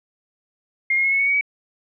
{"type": "tone with pitch steps", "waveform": "sine", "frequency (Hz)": [2126, 2149, 2173, 2197, 2221, 2246, 2271], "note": ["C7", "C7", "C#7", "C#7", "C#7", "C#7", "C#7"], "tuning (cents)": [27, 46, -35, -16, 3, 22, 41], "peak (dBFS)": -16, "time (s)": [0.9, 1.411], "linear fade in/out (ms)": 5, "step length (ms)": 73, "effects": []}